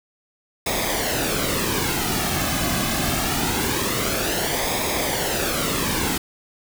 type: noise with flanger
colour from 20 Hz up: pink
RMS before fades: -23 dBFS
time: 0.66-6.18 s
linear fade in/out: 5 ms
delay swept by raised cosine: 0.68 to 2.18 ms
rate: 0.24 Hz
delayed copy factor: -0.6
effects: none